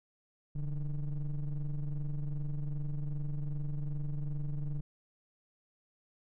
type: ring-modulated tone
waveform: triangle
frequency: 77.78 Hz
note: D#2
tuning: in tune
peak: -27 dBFS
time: 0.55-4.81 s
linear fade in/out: 10 ms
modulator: 66.5 Hz
effects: none